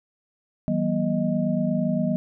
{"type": "tone cluster", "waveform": "sine", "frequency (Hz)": [162.8, 190.7, 240.1, 622], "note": ["E3", "G3", "B3", "D#5"], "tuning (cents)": [-21, -47, -49, -1], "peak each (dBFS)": [-27, -25, -25, -29], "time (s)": [0.68, 2.16], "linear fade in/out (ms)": 0, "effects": []}